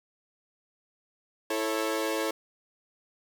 sawtooth chord, A major, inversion second, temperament equal with one note detuned, 329.6 / 440 / 547 Hz, E4 / A4 / C#5, 0 / 0 / -23 cents, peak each -28 dBFS, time 1.5-2.31 s, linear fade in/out 5 ms, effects none

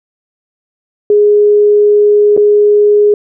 sine tone with dropouts, 415.3 Hz, G#4, in tune, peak -4 dBFS, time 1.1-3.14 s, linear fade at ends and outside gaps 2 ms, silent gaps 2.366-2.375 s, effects none

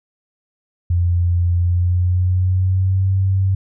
sine tone with pitch glide, 87.31 to 95.76 Hz, F2 to G2, 0 to -40 cents, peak -13 dBFS, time 0.9-3.55 s, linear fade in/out 5 ms, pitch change +160 cents, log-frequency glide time 1.57-3.1 s, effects none

